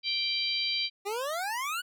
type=harmonic tone; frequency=784 Hz; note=G5; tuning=in tune; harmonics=3 / 4 / 5 / 6; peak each=-34 / -33 / -33 / -32 dBFS; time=0.03-0.9 s; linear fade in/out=50 ms
type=exponential sweep; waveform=25% pulse; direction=up; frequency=390.1 to 1502 Hz; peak=-27 dBFS; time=1.05-1.82 s; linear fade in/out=20 ms
effects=none